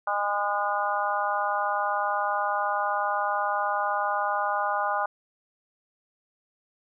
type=harmonic tone with a mistuned harmonic; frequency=204 Hz; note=G#3; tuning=31 cents flat; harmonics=3 / 4 / 5 / 6 / 7; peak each=-32 / -28 / -31 / -30 / -32 dBFS; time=0.07-5.06 s; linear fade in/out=5 ms; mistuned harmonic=7; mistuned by=+23 cents; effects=none